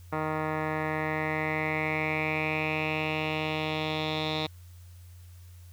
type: tone with low-pass filter sweep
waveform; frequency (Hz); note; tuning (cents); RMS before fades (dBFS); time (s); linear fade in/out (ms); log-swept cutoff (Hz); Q
10% pulse; 155.56; D#3; 0; -30; 0.12-4.47; 10; 1500 to 3700; 5.5
effects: added 88 Hz sine -46 dBFS peak until 5.72 s + white hiss -61 dBFS RMS until 5.72 s